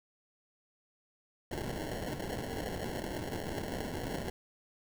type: noise with sample-and-hold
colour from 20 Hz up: white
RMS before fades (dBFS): -38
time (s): 1.51-4.3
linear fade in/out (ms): 2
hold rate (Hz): 1225
effects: none